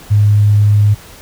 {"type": "tone", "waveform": "sine", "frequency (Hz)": 103.83, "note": "G#2", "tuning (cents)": 0, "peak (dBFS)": -6, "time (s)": [0.1, 0.95], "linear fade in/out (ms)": 20, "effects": ["pink hiss -37 dBFS RMS until 1.21 s"]}